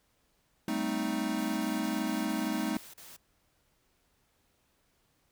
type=chord; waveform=square; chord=A half-diminished seventh; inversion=third; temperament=equal with one note detuned; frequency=196 / 220 / 257.4 / 311.1 Hz; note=G3 / A3 / C4 / Eb4; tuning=0 / 0 / -28 / 0 cents; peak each=-39 / -35 / -37 / -35 dBFS; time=0.68-2.77 s; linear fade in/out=2 ms
type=noise bursts; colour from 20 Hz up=white; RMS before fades=-50 dBFS; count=8; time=1.38-3.166 s; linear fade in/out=5 ms; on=190 ms; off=38 ms
effects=pink hiss -72 dBFS RMS until 5.31 s